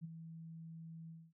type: tone with ADSR envelope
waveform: sine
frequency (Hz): 163.4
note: E3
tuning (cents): -15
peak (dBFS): -40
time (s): 0.01-1.33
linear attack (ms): 35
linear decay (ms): 17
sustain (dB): -8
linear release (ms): 240
effects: noise-tail reverb RT60 0.1 s tail -23 dB re dry